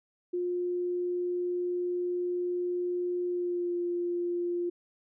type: tone with pitch glide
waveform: sine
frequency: 355.4 to 349.5 Hz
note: F4 to F4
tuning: +30 to +1 cents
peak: -28 dBFS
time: 0.33-4.7 s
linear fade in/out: 10 ms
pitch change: -29 cents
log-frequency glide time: 3.26-3.76 s
effects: none